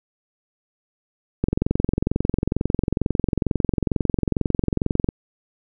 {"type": "click train", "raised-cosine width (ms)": 3, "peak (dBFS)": -6, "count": 82, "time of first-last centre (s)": [1.44, 5.089], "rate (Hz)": 22.2, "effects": []}